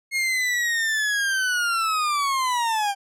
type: linear sweep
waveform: 40% pulse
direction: down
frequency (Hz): 2161 to 784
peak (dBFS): -20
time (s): 0.11-2.95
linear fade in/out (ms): 50
effects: low-pass 11000 Hz 12 dB/octave